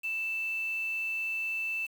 sine tone with quantisation, 2652 Hz, E7, 10 cents sharp, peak -30 dBFS, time 0.03-1.87 s, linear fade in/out 20 ms, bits 8, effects none

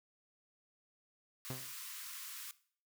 white high-pass noise, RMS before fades -47 dBFS, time 1.45-2.51 s, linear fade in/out 0 ms, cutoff 1000 Hz, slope 96 dB/octave
sawtooth tone with exponential decay, 130 Hz, C3, 11 cents flat, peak -34 dBFS, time 1.5-1.73 s, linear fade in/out 2 ms, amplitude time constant 48 ms
effects noise-tail reverb RT60 0.5 s tail -18 dB re dry

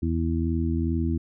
harmonic tone, 82.41 Hz, E2, in tune, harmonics 1 / 2 / 3 / 4, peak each -25 / -31 / -28 / -30 dBFS, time 0.02-1.18 s, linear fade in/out 10 ms, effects none

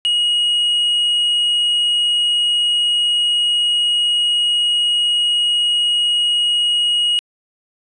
triangle tone, 2891 Hz, F#7, 41 cents flat, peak -12 dBFS, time 0.05-7.19 s, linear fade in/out 0 ms, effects resampled to 22050 Hz

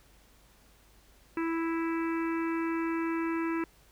harmonic tone, 329.6 Hz, E4, in tune, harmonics 1 / 3 / 4 / 5 / 6 / 7 / 8, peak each -29 / -39 / -41 / -43 / -45 / -46 / -47 dBFS, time 1.37-3.64 s, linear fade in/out 2 ms, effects added 50 Hz sine -62 dBFS peak until 3.91 s + pink hiss -62 dBFS RMS until 3.91 s

